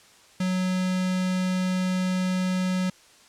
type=tone with notch filter; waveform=square; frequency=184.6 Hz; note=F#3; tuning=4 cents flat; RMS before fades=-25 dBFS; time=0.4-2.9 s; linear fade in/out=5 ms; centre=740 Hz; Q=1.3; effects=white hiss -54 dBFS RMS until 3.28 s + low-pass 8000 Hz 12 dB/octave